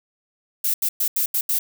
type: noise bursts at uneven times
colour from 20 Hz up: violet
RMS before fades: -21 dBFS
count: 6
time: 0.64-0.74 / 0.82-0.89 / 1-1.08 / 1.16-1.26 / 1.34-1.41 / 1.49-1.59 s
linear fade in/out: 5 ms
effects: none